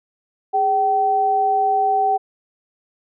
sine tone pair together, 413.1 / 768.6 Hz, G#4 / G5, -9 / -34 cents, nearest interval major seventh, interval 1075 cents, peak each -24 / -15 dBFS, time 0.53-2.18 s, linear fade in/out 20 ms, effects none

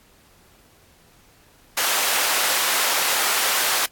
pink high-pass noise, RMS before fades -21 dBFS, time 1.77-3.86 s, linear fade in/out 5 ms, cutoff 840 Hz, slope 12 dB/octave, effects pink hiss -55 dBFS RMS until 3.91 s + AAC 64 kbps

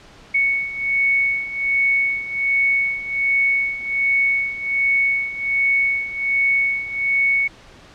sine beating tone pair, 2217 / 2218.3 Hz, C#7 / C#7, 0 / +1 cents, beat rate 1.3 Hz, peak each -22 / -18 dBFS, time 0.34-7.48 s, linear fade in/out 10 ms, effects pink hiss -45 dBFS RMS until 7.94 s + low-pass 5000 Hz 12 dB/octave

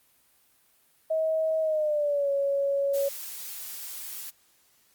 sine tone with pitch glide, 637 to 557.8 Hz, D#5 to C#5, +41 to +11 cents, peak -23 dBFS, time 1.1-3.09 s, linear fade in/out 10 ms, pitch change -230 cents, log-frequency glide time 1.61-2.3 s
blue noise, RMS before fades -38 dBFS, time 2.93-4.31 s, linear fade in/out 20 ms
effects white hiss -64 dBFS RMS until 4.94 s + Opus 32 kbps

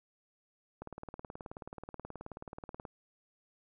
click train, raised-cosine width 1 ms, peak -29 dBFS, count 39, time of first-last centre 0.82-2.852 s, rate 18.7 Hz, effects none

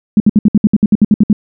sine tone bursts, 209.7 Hz, G#3, 17 cents sharp, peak -3 dBFS, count 13, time 0.17-1.329 s, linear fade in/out 2 ms, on 31 ms, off 63 ms, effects none

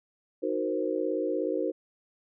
sine chord, C half-diminished seventh, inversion first, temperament equal, 311.1 / 370 / 466.2 / 523.3 Hz, Eb4 / Gb4 / Bb4 / C5, 0 / 0 / 0 / 0 cents, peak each -32 dBFS, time 0.42-1.72 s, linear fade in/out 20 ms, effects none

